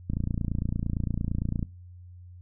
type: click train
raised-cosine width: 5 ms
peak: -16 dBFS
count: 45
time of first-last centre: 0.1-1.628 s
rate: 28.8 Hz
effects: noise-tail reverb RT60 0.3 s tail -21 dB re dry + added 89 Hz sine -44 dBFS peak until 2.41 s